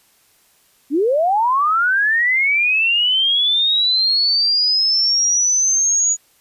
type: linear sweep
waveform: sine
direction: up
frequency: 258.8 to 6830 Hz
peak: -13 dBFS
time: 0.9-6.17 s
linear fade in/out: 50 ms
effects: white hiss -56 dBFS RMS until 6.4 s + resampled to 32000 Hz